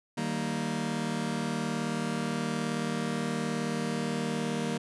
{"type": "chord", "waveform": "sawtooth", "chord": "Eb major", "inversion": "none", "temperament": "just", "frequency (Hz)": [155.56, 194.45, 233.3], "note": ["Eb3", "G3", "Bb3"], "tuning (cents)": [0, -14, 2], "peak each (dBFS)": [-31, -31, -28], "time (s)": [0.17, 4.78], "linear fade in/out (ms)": 10, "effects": ["resampled to 24000 Hz"]}